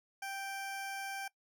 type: tone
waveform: 20% pulse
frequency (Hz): 784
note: G5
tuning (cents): 0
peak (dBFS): -34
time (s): 0.22-1.28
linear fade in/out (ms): 5
effects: noise-tail reverb RT60 0.1 s tail -21 dB re dry